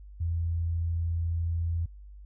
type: tone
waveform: sine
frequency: 83.9 Hz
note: E2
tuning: 31 cents sharp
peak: -26 dBFS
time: 0.2-1.86 s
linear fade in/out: 10 ms
effects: added 50 Hz sine -44 dBFS peak until 2.25 s